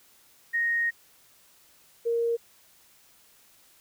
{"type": "tone pair in turn", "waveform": "sine", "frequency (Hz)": [1864.7, 466.2], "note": ["A#6", "A#4"], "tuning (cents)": [0, 0], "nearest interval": "2 octaves", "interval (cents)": 2400, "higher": "first", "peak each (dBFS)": -23, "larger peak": "neither", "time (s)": [[0.53, 0.91], [2.05, 2.37]], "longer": "first", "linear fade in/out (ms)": 20, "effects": ["white hiss -59 dBFS RMS until 3.8 s"]}